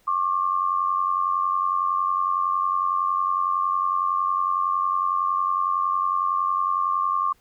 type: tone pair together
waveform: sine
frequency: 1083.8 / 1174.7 Hz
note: C#6 / D6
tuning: -39 / 0 cents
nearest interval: minor second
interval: 139 cents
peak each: -23 dBFS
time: 0.07-7.33 s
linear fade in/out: 10 ms
effects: pink hiss -62 dBFS RMS until 7.4 s